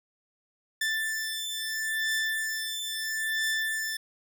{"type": "beating tone pair", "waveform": "sawtooth", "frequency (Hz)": [1766, 1766.75], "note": ["A6", "A6"], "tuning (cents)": [6, 7], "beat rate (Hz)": 0.75, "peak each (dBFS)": -28, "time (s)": [0.81, 3.97], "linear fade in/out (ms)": 5, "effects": []}